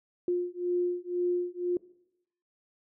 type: beating tone pair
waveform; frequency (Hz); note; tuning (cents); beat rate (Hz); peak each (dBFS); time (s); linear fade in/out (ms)
sine; 353.7 / 355.7; F4 / F4; +22 / +32; 2; -30 / -30; 0.28-1.77; 2
effects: noise-tail reverb RT60 0.8 s tail -20 dB re dry